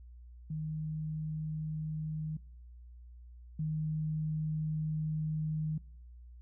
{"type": "tone pair in turn", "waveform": "sine", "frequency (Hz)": [155.56, 155.56], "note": ["D#3", "D#3"], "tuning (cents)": [0, 0], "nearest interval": "unison", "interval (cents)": 0, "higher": "neither", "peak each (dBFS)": [-34, -31], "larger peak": "second", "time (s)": [[0.5, 2.37], [3.59, 5.78]], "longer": "second", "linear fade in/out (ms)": 5, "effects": ["noise-tail reverb RT60 0.6 s tail -23 dB re dry", "added 60 Hz sine -49 dBFS peak until 6.41 s"]}